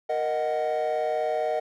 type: chord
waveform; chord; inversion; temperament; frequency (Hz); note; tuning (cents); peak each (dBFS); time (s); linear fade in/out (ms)
triangle; D# minor; second; equal with one note detuned; 466.2 / 622.3 / 742.6; A#4 / D#5 / F#5; 0 / 0 / +6; -27 / -24 / -26; 0.09-1.6; 10
effects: tanh soft clip ceiling -17 dBFS